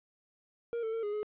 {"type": "tone with pitch steps", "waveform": "triangle", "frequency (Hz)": [468.9, 444.8, 453.8, 413.9, 422.1], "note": ["A#4", "A4", "A#4", "G#4", "G#4"], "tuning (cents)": [10, 19, -47, -6, 28], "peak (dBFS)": -30, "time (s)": [0.73, 1.23], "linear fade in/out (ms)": 0, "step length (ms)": 100, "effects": ["resampled to 8000 Hz", "12-bit"]}